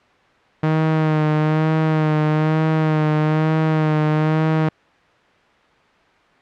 sawtooth tone with vibrato, 155.56 Hz, D#3, in tune, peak -11 dBFS, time 0.63-4.69 s, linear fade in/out 5 ms, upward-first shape sine, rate 1.1 Hz, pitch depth 30 cents each way, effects white hiss -53 dBFS RMS until 6.41 s + low-pass 2000 Hz 12 dB/octave

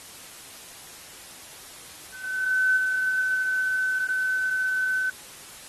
sine tone with ADSR envelope, 1519 Hz, F#6, 45 cents sharp, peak -17 dBFS, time 2.11-5.1 s, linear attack 650 ms, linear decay 22 ms, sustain -5 dB, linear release 4 ms, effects white hiss -44 dBFS RMS until 5.68 s + AAC 32 kbps

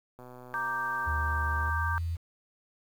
click train, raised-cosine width 1 ms, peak -34 dBFS, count 189, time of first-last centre 0.19-1.694 s, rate 125 Hz
sine chord, G minor, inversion first, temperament equal, 932.3 / 1174.7 / 1568 Hz, Bb5 / D6 / G6, 0 / 0 / 0 cents, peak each -35 / -34 / -32 dBFS, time 0.54-1.98 s, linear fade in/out 0 ms
sine tone with pitch glide, 76.3 to 83.69 Hz, D#2 to E2, -33 to +27 cents, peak -29 dBFS, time 1.06-2.17 s, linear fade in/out 20 ms, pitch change +160 cents, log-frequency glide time 1.58-1.92 s
effects 9-bit

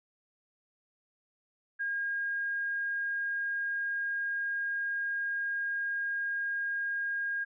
sine tone, 1623 Hz, G#6, 40 cents flat, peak -30 dBFS, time 1.79-7.45 s, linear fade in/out 20 ms, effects none

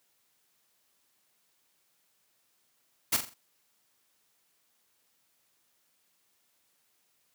white noise with echo, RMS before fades -25 dBFS, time 3.12-3.17 s, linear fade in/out 10 ms, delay 43 ms, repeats 4, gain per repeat -8 dB, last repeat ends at 3.342 s, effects white hiss -72 dBFS RMS until 7.34 s + high-pass 100 Hz 12 dB/octave

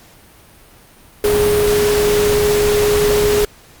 sine tone in noise, 416.1 Hz, G#4, 3 cents sharp, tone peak -12 dBFS, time 1.24-3.45 s, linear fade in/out 2 ms, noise pink, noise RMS -20 dBFS, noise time 1.24-3.45 s, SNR +5 dB, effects pink hiss -45 dBFS RMS until 3.8 s + Opus 48 kbps

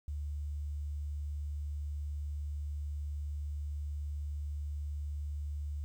sine tone, 73.42 Hz, D2, in tune, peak -35 dBFS, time 0.08-5.84 s, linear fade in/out 0 ms, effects 11-bit

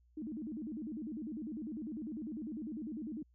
sine tone with vibrato, 261.6 Hz, C4, in tune, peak -39 dBFS, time 0.17-3.23 s, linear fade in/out 5 ms, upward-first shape square, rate 10 Hz, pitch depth 290 cents each way, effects added 60 Hz sine -65 dBFS peak until 3.34 s

